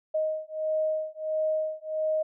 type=beating tone pair; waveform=sine; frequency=624 / 625.5 Hz; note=D#5 / D#5; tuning=+5 / +9 cents; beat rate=1.5 Hz; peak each=-29 dBFS; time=0.14-2.23 s; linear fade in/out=10 ms; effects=none